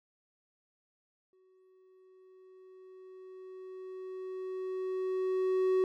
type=tone with exponential growth; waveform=triangle; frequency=374 Hz; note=F#4; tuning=19 cents sharp; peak=-22 dBFS; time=1.33-5.84 s; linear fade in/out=1 ms; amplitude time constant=980 ms; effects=none